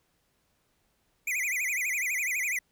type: tone with vibrato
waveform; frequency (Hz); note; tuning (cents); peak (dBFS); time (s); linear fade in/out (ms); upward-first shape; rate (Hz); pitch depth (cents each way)
square; 2217; C#7; 0; -28; 1.27-2.59; 5; sine; 12; 210
effects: pink hiss -72 dBFS RMS until 2.71 s